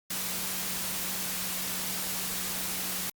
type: tone in noise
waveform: sine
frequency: 185 Hz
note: F#3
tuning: in tune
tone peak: -44 dBFS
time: 0.1-3.1 s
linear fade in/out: 5 ms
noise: white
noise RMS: -33 dBFS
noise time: 0.1-3.1 s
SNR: -14 dB
effects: Opus 48 kbps